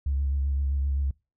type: tone with vibrato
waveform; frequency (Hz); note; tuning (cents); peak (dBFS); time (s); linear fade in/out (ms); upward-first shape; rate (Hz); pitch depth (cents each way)
sine; 69.3; C#2; 0; -22; 0.06-1.11; 5; sine; 7.7; 34
effects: noise-tail reverb RT60 0.3 s tail -26 dB re dry + tanh soft clip ceiling -19 dBFS